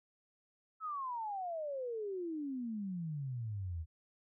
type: exponential sweep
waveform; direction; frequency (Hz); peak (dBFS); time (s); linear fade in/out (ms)
sine; down; 1318.5 to 77.2; -37; 0.8-3.86; 50
effects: none